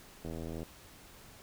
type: click train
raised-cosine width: 2 ms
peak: -28 dBFS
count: 32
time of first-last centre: 0.25-0.631 s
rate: 81.4 Hz
effects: pink hiss -55 dBFS RMS until 1.42 s